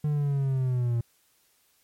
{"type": "linear sweep", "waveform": "triangle", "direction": "down", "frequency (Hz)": [151, 115.9], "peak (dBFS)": -21, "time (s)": [0.04, 1.01], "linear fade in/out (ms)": 5, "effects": ["white hiss -66 dBFS RMS until 1.83 s", "MP3 64 kbps"]}